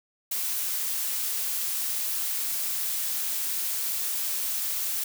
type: noise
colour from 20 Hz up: blue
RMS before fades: -29 dBFS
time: 0.31-5.04 s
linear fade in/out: 5 ms
effects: none